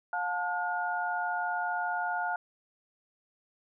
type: tone cluster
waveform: sine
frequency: 713 / 878 / 1435 Hz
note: F5 / A5 / F6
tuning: +36 / -4 / +47 cents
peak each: -33 / -34 / -33 dBFS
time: 0.13-2.36 s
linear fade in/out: 2 ms
effects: none